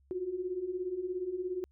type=beating tone pair; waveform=sine; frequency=351.5 / 368.5 Hz; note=F4 / F#4; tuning=+11 / -7 cents; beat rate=17 Hz; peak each=-39 / -34 dBFS; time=0.11-1.64 s; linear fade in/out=0 ms; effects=added 68 Hz sine -63 dBFS peak until 1.71 s